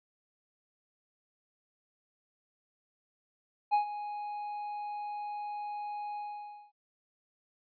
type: tone with ADSR envelope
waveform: triangle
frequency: 830.6 Hz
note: G#5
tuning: in tune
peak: -20 dBFS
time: 3.71-6.72 s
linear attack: 28 ms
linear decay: 110 ms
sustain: -14 dB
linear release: 550 ms
effects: resampled to 11025 Hz